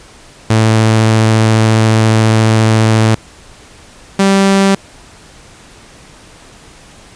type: tone pair in turn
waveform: sawtooth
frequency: 110.7 / 195.37 Hz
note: A2 / G3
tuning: +11 / -6 cents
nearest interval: minor seventh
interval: 983 cents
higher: second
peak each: -3 dBFS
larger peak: neither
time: 0.5-3.15 / 4.19-4.75 s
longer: first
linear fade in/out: 5 ms
effects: pink hiss -39 dBFS RMS until 7.15 s + resampled to 22050 Hz